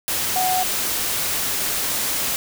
sine tone in noise, 740 Hz, F#5, in tune, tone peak -19 dBFS, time 0.36-0.63 s, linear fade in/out 0 ms, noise white, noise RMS -23 dBFS, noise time 0.08-2.36 s, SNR +1 dB, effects none

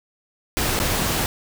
pink noise with dropouts, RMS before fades -22 dBFS, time 0.57-1.26 s, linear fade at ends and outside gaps 0 ms, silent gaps 0.791-0.8 s, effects none

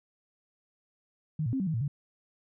sine tone with pitch steps, 154.8 / 116 / 266.2 / 191.3 / 159.9 / 113.9 / 143 Hz, D#3 / A#2 / C4 / G3 / D#3 / A#2 / D3, -9 / -8 / +30 / -42 / +48 / -40 / -46 cents, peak -27 dBFS, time 1.39-1.88 s, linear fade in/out 5 ms, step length 70 ms, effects none

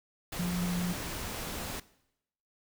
sine tone in noise, 177.2 Hz, F3, 25 cents sharp, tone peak -29 dBFS, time 0.39-0.93 s, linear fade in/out 5 ms, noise pink, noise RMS -38 dBFS, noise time 0.32-1.8 s, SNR +6 dB, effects noise-tail reverb RT60 0.8 s tail -19 dB re dry

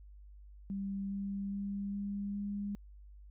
sine tone with pitch steps, 196.7 / 198.18 / 199.68 / 201.2 / 202.7 Hz, G3 / G3 / G3 / G3 / G#3, +6 / +19 / +32 / +45 / -42 cents, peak -35 dBFS, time 0.7-2.75 s, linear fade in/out 0 ms, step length 410 ms, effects added 50 Hz sine -51 dBFS peak until 3.3 s

